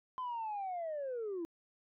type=linear sweep; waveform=sine; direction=down; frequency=1032 to 321 Hz; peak=-35 dBFS; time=0.18-1.45 s; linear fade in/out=0 ms; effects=tanh soft clip ceiling -34 dBFS